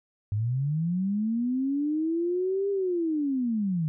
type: linear two-way sweep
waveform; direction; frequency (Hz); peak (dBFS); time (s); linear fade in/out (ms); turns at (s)
sine; up then down; 99.4 to 402.9 to 150.7; -24; 0.32-3.88; 0; 2.7
effects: none